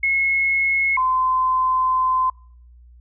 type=tone pair in turn; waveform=sine; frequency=2175 / 1030.3 Hz; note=C#7 / C6; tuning=-33 / -27 cents; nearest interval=octave + minor second; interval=1294 cents; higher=first; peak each=-16 / -16 dBFS; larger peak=neither; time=0.03-0.97 / 0.97-2.3 s; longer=second; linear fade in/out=5 ms; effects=noise-tail reverb RT60 0.6 s tail -26 dB re dry + added 60 Hz sine -44 dBFS peak until 3 s